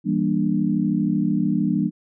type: chord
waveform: sine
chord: E half-diminished seventh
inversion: none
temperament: just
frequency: 164.81 / 197.78 / 237.3 / 296.7 Hz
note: E3 / G3 / Bb3 / D4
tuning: 0 / +16 / +31 / +18 cents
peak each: -25 / -22 / -24 / -24 dBFS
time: 0.04-1.91 s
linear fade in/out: 50 ms
effects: none